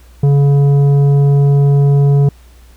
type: tone with tanh clipping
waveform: sine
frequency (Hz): 141.4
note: C#3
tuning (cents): +35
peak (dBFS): -8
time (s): 0.23-2.29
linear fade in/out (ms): 5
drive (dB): 9
effects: added 60 Hz sine -39 dBFS peak until 2.76 s + pink hiss -49 dBFS RMS until 2.76 s